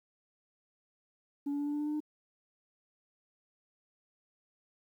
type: tone with pitch steps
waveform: sine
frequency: 284.5 / 287 / 289.5 / 292 / 294.5 / 297.1 / 299.7 / 302.3 Hz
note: C#4 / D4 / D4 / D4 / D4 / D4 / D4 / D#4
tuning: +45 / -40 / -25 / -10 / +5 / +20 / +35 / -50 cents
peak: -29 dBFS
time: 1.46-2.004 s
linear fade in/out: 10 ms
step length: 68 ms
effects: tanh soft clip ceiling -30 dBFS + 11-bit